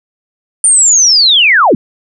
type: linear sweep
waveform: sine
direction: down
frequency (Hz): 9160 to 164.81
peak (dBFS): -4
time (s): 0.64-1.75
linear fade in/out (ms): 2
effects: none